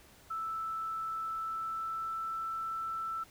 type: tone with pitch glide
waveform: sine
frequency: 1318.5 to 1327.7 Hz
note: E6 to E6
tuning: 0 to +12 cents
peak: -34 dBFS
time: 0.3-3.24 s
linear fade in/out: 10 ms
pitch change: +12 cents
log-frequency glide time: 1.27-2.46 s
effects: pink hiss -59 dBFS RMS until 3.3 s